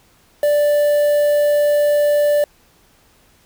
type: tone with quantisation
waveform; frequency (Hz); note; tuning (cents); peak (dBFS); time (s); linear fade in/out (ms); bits
triangle; 587.3; D5; 0; -10; 0.43-2.44; 2; 5
effects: pink hiss -54 dBFS RMS until 3.45 s